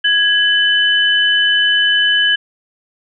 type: tone pair together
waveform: sine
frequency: 1661.2 / 3010 Hz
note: G#6 / F#7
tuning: 0 / +29 cents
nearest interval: minor seventh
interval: 1029 cents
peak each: -13 dBFS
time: 0.04-2.36 s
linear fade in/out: 10 ms
effects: none